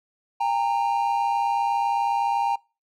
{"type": "tone pair together", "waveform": "triangle", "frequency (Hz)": [803.2, 923], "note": ["G5", "A#5"], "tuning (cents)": [42, -17], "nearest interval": "major second", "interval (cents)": 241, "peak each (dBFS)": -22, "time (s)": [0.4, 2.56], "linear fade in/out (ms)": 10, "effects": ["noise-tail reverb RT60 0.3 s tail -24 dB re dry"]}